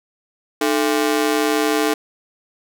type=ring-modulated tone; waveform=sawtooth; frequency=370.7 Hz; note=F#4; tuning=3 cents sharp; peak=-9 dBFS; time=0.61-1.94 s; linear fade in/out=5 ms; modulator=66.4 Hz; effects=none